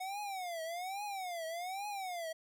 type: tone with vibrato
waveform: square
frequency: 732 Hz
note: F#5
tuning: 19 cents flat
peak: -39 dBFS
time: 0-2.33 s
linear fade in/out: 10 ms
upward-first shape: triangle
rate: 1.2 Hz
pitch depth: 240 cents each way
effects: none